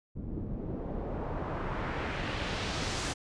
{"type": "noise with low-pass filter sweep", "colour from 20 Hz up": "pink", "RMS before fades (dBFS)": -35, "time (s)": [0.15, 3.14], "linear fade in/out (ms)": 20, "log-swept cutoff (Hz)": [220, 7800], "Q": 1.1, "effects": ["resampled to 22050 Hz"]}